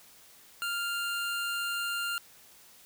25% pulse tone, 1396.9 Hz, F6, in tune, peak -27 dBFS, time 0.62-2.18 s, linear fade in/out 0 ms, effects white hiss -56 dBFS RMS until 2.85 s

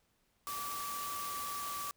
sine tone in noise, 1156 Hz, D6, 28 cents flat, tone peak -39 dBFS, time 0.47-1.91 s, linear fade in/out 0 ms, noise white, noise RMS -43 dBFS, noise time 0.47-1.91 s, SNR +1 dB, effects pink hiss -75 dBFS RMS until 1.96 s

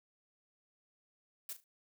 blue noise with echo, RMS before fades -42 dBFS, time 1.49-1.53 s, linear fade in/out 2 ms, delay 37 ms, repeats 3, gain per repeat -11 dB, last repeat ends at 1.641 s, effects none

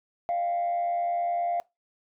sine tone with frequency modulation, 696 Hz, F5, 6 cents flat, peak -23 dBFS, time 0.29-1.6 s, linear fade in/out 0 ms, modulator 89.6 Hz, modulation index 0.35, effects noise-tail reverb RT60 0.2 s tail -23 dB re dry + tanh soft clip ceiling -22 dBFS

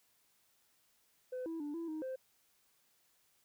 sine tone with pitch steps, 507 / 327.6 / 293.1 / 333.5 / 312.6 / 521 Hz, B4 / E4 / D4 / E4 / D#4 / C5, +45 / -11 / -3 / +20 / +8 / -7 cents, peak -36 dBFS, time 1.32-2.16 s, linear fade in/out 10 ms, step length 140 ms, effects tanh soft clip ceiling -37 dBFS + white hiss -73 dBFS RMS until 3.44 s

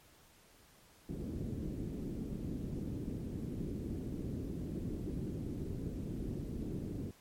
white low-pass noise, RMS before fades -40 dBFS, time 1.09-7.11 s, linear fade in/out 2 ms, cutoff 320 Hz, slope 24 dB/octave, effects pink hiss -63 dBFS RMS until 7.2 s + MP3 64 kbps

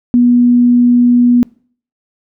sine tone, 243.1 Hz, B3, 27 cents flat, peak -5 dBFS, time 0.14-1.43 s, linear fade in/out 0 ms, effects noise-tail reverb RT60 0.5 s tail -25 dB re dry

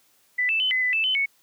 sine tone with pitch steps, 1990 / 2642 / 3037 / 2027 / 1997 / 2637 / 3043 / 2214 Hz, B6 / E7 / F#7 / B6 / B6 / E7 / F#7 / C#7, +13 / +3 / +44 / +45 / +19 / 0 / +48 / -3 cents, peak -20 dBFS, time 0.38-1.26 s, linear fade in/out 10 ms, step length 110 ms, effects white hiss -62 dBFS RMS until 1.42 s + high-pass 100 Hz 12 dB/octave

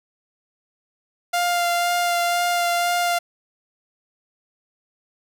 sawtooth tone with vibrato, 698.5 Hz, F5, in tune, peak -15 dBFS, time 1.33-3.19 s, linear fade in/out 10 ms, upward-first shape sine, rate 2 Hz, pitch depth 12 cents each way, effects none

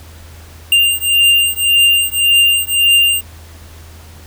square beating tone pair, 2794 / 2795.8 Hz, F7 / F7, 0 / +1 cents, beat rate 1.8 Hz, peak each -13 dBFS, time 0.72-3.21 s, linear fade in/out 2 ms, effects added 81 Hz sine -35 dBFS peak until 4.26 s + pink hiss -41 dBFS RMS until 4.26 s

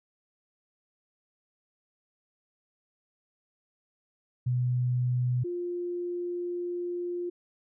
sine tone pair in turn, 124.3 / 351.6 Hz, B2 / F4, +12 / +12 cents, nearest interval octave + tritone, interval 1800 cents, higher second, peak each -24 / -30 dBFS, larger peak first, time 4.46-5.44 / 5.44-7.3 s, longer second, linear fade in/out 10 ms, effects none

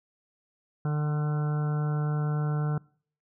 harmonic tone with a mistuned harmonic, 149.7 Hz, D3, 33 cents sharp, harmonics 1 / 2 / 3 / 4 / 5 / 6 / 7 / 8 / 9 / 10, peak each -25 / -42 / -39 / -47 / -42 / -52 / -47 / -54 / -43 / -48 dBFS, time 0.85-2.78 s, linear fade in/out 2 ms, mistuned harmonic 8, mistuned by +15 cents, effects noise-tail reverb RT60 0.5 s tail -24 dB re dry

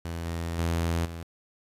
sawtooth tone with level steps, 83.8 Hz, E2, 29 cents sharp, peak -28 / -26 / -21 / -32 dBFS, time 0.05-1.23 s, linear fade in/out 0 ms, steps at 0.25 / 0.58 / 1.05 s, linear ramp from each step 10 ms, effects resampled to 32000 Hz + 9-bit

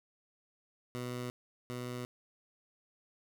15% pulse tone pair in turn, 123.47 / 123.47 Hz, B2 / B2, 0 / 0 cents, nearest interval unison, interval 0 cents, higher neither, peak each -31 / -32 dBFS, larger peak first, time 0.95-1.3 / 1.7-2.05 s, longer neither, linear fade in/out 0 ms, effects none

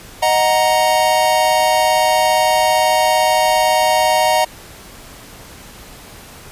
square chord, D# minor, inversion none, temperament equal with one note detuned, 622.3 / 740 / 935.6 Hz, D#5 / F#5 / A#5, 0 / 0 / +6 cents, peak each -17 dBFS, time 0.22-4.45 s, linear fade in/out 10 ms, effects pink hiss -38 dBFS RMS until 6.51 s + resampled to 32000 Hz

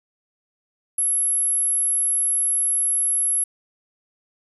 sine tone, 11175 Hz, F9, in tune, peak -17 dBFS, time 0.98-3.44 s, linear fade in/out 5 ms, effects tanh soft clip ceiling -14 dBFS

